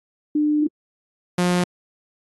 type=tone pair in turn; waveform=sine / sawtooth; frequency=299.6 / 178.14 Hz; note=D4 / F3; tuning=+35 / +35 cents; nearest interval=major sixth; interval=900 cents; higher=first; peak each=-16 / -13 dBFS; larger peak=second; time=0.35-0.67 / 1.38-1.64 s; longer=first; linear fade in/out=5 ms; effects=AAC 32 kbps